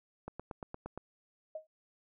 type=click train; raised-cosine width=1 ms; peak=-27 dBFS; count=7; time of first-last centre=0.28-0.976 s; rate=8.62 Hz
type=tone with exponential decay; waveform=sine; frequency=627 Hz; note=D#5; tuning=13 cents sharp; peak=-35 dBFS; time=1.55-1.67 s; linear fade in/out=5 ms; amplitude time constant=25 ms
effects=none